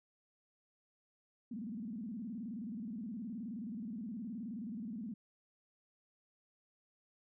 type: tone with vibrato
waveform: sine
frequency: 221.1 Hz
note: A3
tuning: 9 cents sharp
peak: -40 dBFS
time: 1.51-5.14 s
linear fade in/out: 5 ms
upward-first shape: square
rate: 19 Hz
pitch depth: 170 cents each way
effects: none